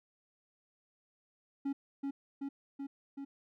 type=tone with echo; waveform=triangle; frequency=277.2 Hz; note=C#4; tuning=in tune; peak=-30 dBFS; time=1.65-1.73 s; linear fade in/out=10 ms; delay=380 ms; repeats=4; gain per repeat=-2 dB; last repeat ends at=3.25 s; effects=none